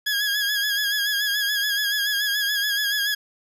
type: tone with vibrato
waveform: 20% pulse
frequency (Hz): 1661.2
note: G#6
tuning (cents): 0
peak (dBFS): -16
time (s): 0.06-3.15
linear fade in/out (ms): 10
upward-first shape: sine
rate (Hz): 7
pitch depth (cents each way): 50
effects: none

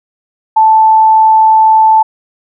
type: tone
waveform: sine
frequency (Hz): 878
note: A5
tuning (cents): -4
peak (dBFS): -3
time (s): 0.56-2.03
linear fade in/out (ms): 10
effects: none

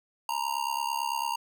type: tone with amplitude modulation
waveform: square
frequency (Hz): 932.3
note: A#5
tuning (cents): 0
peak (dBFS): -25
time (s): 0.29-1.36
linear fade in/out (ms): 2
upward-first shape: sine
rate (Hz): 69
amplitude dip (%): 90
effects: none

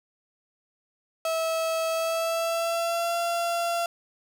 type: tone with pitch glide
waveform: 35% pulse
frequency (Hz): 650 to 684.3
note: E5 to F5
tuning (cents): -24 to -35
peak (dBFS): -23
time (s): 1.25-3.86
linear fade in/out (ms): 2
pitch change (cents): +89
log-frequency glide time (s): 1.89-3.18
effects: none

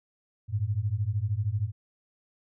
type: beating tone pair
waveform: sine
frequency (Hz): 97.2 / 110.2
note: G2 / A2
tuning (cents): -14 / +3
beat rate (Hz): 13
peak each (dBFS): -29 / -28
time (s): 0.48-1.72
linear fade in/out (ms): 50
effects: none

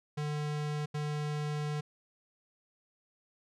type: tone bursts at uneven times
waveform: square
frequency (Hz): 149.2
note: D3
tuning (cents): +28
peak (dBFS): -33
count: 2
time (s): 0.17-0.86 / 0.94-1.81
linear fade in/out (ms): 10
effects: low-pass 7000 Hz 12 dB/octave

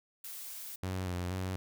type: noise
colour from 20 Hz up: blue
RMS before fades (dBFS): -44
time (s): 0.24-0.76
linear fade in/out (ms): 5
type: tone with vibrato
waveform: sawtooth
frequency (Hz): 91.2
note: F#2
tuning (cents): -24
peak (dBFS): -30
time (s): 0.83-1.56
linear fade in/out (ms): 0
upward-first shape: square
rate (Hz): 2.1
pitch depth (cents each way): 39
effects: none

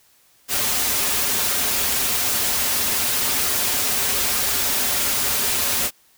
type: noise with comb filter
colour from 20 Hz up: white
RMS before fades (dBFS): -21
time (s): 0.48-5.91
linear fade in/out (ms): 50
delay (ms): 6.1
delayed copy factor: -0.55
effects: white hiss -57 dBFS RMS until 6.17 s

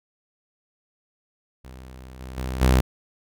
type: tone with level steps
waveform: sawtooth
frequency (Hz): 64.1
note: C2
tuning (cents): -35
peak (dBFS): -36 / -31 / -23 / -11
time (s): 1.64-2.81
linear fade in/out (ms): 10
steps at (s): 2.2 / 2.37 / 2.61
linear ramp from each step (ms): 10
effects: none

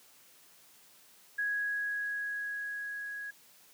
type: tone with level ramp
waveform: sine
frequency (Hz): 1661.2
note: G#6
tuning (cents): 0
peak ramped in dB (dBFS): -29 to -38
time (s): 1.38-3.31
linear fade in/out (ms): 10
effects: white hiss -60 dBFS RMS until 3.73 s + high-pass 100 Hz 12 dB/octave

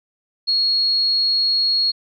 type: tone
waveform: sine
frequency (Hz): 4310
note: C#8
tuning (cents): -49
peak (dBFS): -15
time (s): 0.47-1.92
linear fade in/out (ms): 20
effects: none

